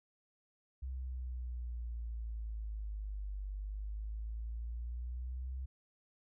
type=exponential two-way sweep; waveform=sine; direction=down then up; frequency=65.41 to 48.92 to 65.41 Hz; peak=-38 dBFS; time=0.82-5.66 s; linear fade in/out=10 ms; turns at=3.45 s; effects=none